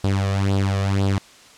sawtooth tone with flanger, 98 Hz, G2, in tune, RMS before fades -20 dBFS, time 0.04-1.18 s, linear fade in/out 0 ms, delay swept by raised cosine 0.23 to 1.73 ms, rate 2 Hz, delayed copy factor +0.7, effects white hiss -47 dBFS RMS until 1.57 s + low-pass 7000 Hz 12 dB/octave

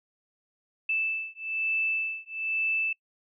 sine beating tone pair, 2637 / 2638.1 Hz, E7 / E7, 0 / +1 cents, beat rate 1.1 Hz, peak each -30 dBFS, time 0.89-2.93 s, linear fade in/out 5 ms, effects noise-tail reverb RT60 0.1 s tail -24 dB re dry

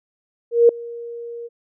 sine tone with ADSR envelope, 470 Hz, A#4, 14 cents sharp, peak -6 dBFS, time 0.51-1.49 s, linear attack 180 ms, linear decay 3 ms, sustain -23 dB, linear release 31 ms, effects none

